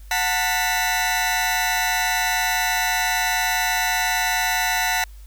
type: tone cluster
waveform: 20% pulse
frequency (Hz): 732 / 891 / 1975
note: F#5 / A5 / B6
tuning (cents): -19 / +22 / 0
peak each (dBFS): -19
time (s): 0.11-5.04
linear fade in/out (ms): 2
effects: added 50 Hz sine -38 dBFS peak until 5.26 s + white hiss -55 dBFS RMS until 5.26 s